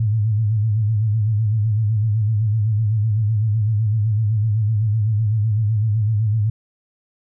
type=tone with vibrato; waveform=sine; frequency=107.8 Hz; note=A2; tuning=35 cents flat; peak=-15 dBFS; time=0-6.5 s; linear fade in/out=5 ms; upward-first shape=sine; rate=7.9 Hz; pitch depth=93 cents each way; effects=none